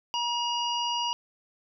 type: harmonic tone with a mistuned harmonic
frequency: 954 Hz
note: A#5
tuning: 40 cents sharp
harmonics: 1 / 3 / 5 / 6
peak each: -29 / -30 / -37 / -41 dBFS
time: 0.14-1.13 s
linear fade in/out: 0 ms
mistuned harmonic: 5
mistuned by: +17 cents
effects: none